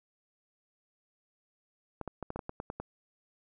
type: clicks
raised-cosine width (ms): 1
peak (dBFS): -23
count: 10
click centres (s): 2.013 / 2.077 / 2.227 / 2.304 / 2.36 / 2.392 / 2.494 / 2.601 / 2.701 / 2.8
effects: none